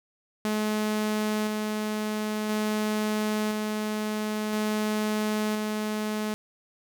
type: tone with tremolo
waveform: sawtooth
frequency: 213.5 Hz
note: G#3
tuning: 48 cents sharp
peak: -21 dBFS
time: 0.45-6.34 s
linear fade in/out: 0 ms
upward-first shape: square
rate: 0.49 Hz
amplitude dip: 25%
effects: none